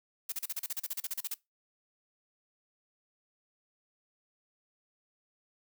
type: noise bursts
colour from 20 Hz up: blue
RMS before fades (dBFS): -35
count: 16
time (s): 0.29-1.342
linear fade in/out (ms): 5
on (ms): 32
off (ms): 36
effects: noise-tail reverb RT60 0.2 s tail -22 dB re dry